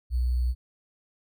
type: tone with sample-and-hold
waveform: sine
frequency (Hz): 61.74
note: B1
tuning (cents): 0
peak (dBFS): -22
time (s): 0.1-0.55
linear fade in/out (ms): 50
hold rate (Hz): 4410
effects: none